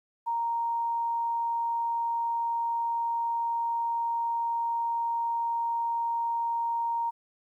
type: tone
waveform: sine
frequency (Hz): 931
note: A#5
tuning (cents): -2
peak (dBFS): -26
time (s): 0.26-7.11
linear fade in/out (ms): 20
effects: 11-bit